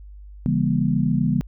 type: chord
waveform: sine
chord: C# diminished seventh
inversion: none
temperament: just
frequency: 138.59 / 166.31 / 199.57 / 239.5 Hz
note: C#3 / E3 / G3 / Bb3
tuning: 0 / +16 / +31 / +47 cents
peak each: -23 dBFS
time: 0.46-1.41 s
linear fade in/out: 0 ms
effects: added 50 Hz sine -38 dBFS peak until 1.47 s

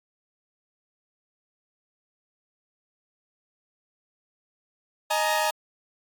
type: chord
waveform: sawtooth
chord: D# suspended fourth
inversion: none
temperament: equal with one note detuned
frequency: 622.3 / 844.6 / 932.3 Hz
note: D#5 / G#5 / A#5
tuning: 0 / +29 / 0 cents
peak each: -23 dBFS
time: 5.1-5.51 s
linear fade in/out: 10 ms
effects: AAC 64 kbps

